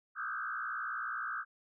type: tone with frequency modulation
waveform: sine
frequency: 1396 Hz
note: F6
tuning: 1 cent flat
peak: -35 dBFS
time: 0.15-1.45 s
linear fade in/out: 50 ms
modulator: 59.6 Hz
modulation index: 3.4
effects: none